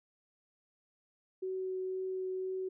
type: tone with vibrato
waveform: sine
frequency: 374.7 Hz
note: F#4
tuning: 22 cents sharp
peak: -34 dBFS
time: 1.42-2.69 s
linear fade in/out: 10 ms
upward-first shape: triangle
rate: 2 Hz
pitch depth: 8 cents each way
effects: none